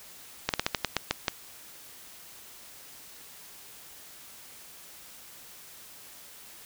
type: slowing click train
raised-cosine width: 0.2 ms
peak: -7 dBFS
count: 9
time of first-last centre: 0.49-1.282 s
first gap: 48 ms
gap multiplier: 1.2
effects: white hiss -49 dBFS RMS until 6.65 s